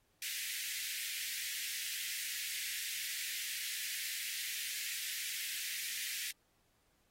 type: high-pass noise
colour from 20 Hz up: pink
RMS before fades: -41 dBFS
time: 0.22-6.31 s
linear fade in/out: 2 ms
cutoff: 1800 Hz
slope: 48 dB/octave
effects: pink hiss -75 dBFS RMS until 7.1 s + AAC 48 kbps